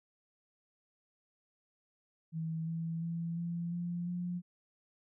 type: tone with pitch steps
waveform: sine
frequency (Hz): 161.7 / 164.62 / 167.6 / 170.62 / 173.71 / 176.85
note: E3 / E3 / E3 / F3 / F3 / F3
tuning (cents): -33 / -2 / +29 / -40 / -9 / +22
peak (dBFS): -34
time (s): 2.32-4.42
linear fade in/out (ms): 50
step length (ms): 350
effects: none